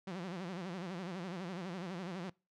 sawtooth tone with vibrato, 180.6 Hz, F#3, 42 cents flat, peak -36 dBFS, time 0.07-2.3 s, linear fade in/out 5 ms, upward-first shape sine, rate 12 Hz, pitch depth 140 cents each way, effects noise-tail reverb RT60 0.3 s tail -25 dB re dry + low-pass 5000 Hz 12 dB/octave

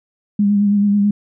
sine tone with vibrato, 203.7 Hz, G#3, 33 cents flat, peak -11 dBFS, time 0.39-1.11 s, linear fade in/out 5 ms, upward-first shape sine, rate 9.2 Hz, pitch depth 29 cents each way, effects none

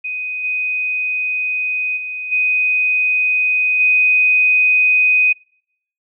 sine tone with level steps, 2500 Hz, D#7, 8 cents sharp, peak -21 / -17 / -23 / -13 / -10 dBFS, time 0.04-5.33 s, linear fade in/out 10 ms, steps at 0.43 / 1.96 / 2.31 / 3.79 s, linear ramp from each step 20 ms, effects noise-tail reverb RT60 0.7 s tail -26 dB re dry

